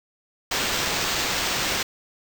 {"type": "noise with sample-and-hold", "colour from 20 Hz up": "white", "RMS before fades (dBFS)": -25, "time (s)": [0.51, 1.83], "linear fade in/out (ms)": 5, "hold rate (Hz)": 11025, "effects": []}